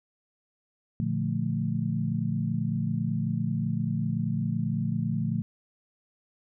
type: chord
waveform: sine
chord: Bb major seventh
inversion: none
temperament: equal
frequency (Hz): 116.54 / 146.83 / 174.61 / 220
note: Bb2 / D3 / F3 / A3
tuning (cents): 0 / 0 / 0 / 0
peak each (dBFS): -31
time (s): 1-5.42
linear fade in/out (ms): 0
effects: none